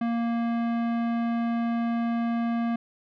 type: tone with tanh clipping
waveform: sine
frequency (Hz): 233.1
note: A#3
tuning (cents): 0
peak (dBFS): -26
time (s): 0.01-2.76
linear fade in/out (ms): 5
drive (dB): 17
effects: none